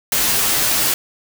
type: noise with comb filter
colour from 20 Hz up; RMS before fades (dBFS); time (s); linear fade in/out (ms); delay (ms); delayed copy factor
white; -17; 0.12-0.94; 2; 11; -0.6
effects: none